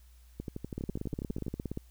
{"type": "two click trains", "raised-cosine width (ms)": 3, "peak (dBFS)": [-22, -24], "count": [18, 14], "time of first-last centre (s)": [[0.78, 1.774], [0.4, 1.466]], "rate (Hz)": [17.1, 12.2], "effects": ["added 60 Hz sine -54 dBFS peak until 1.9 s", "white hiss -67 dBFS RMS until 1.9 s"]}